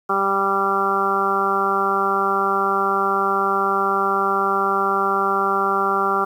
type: harmonic tone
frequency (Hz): 196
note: G3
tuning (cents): 0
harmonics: 1 / 2 / 3 / 4 / 5 / 6 / 7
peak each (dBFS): -31 / -24 / -32 / -24 / -28 / -21 / -23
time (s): 0.09-6.25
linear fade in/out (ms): 10
effects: 8-bit